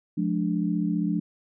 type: chord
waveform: sine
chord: D diminished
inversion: first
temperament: just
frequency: 176.2 / 211.4 / 293.7 Hz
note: F3 / Ab3 / D4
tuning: +16 / +31 / 0 cents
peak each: -26 / -28 / -28 dBFS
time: 0.17-1.2 s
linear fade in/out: 10 ms
effects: none